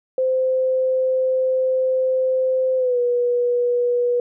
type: tone with pitch glide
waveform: sine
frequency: 518 to 486.1 Hz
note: C5 to B4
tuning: -17 to -28 cents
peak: -16 dBFS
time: 0.18-4.2 s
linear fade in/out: 2 ms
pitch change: -111 cents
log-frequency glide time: 2.77-2.99 s
effects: none